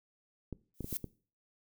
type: clicks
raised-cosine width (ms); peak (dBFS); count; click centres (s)
3; -26; 5; 0.527 / 0.807 / 0.844 / 0.927 / 1.043
type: noise with exponential growth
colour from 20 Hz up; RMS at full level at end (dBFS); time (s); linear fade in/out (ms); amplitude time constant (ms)
violet; -33; 0.74-0.97; 2; 49
effects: noise-tail reverb RT60 0.4 s tail -20 dB re dry